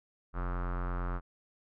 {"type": "tone with low-pass filter", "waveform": "square", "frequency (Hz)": 44.4, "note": "F1", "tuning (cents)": 29, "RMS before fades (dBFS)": -34, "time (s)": [0.33, 1.21], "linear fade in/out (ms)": 50, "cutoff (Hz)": 1300, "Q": 4.5, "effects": []}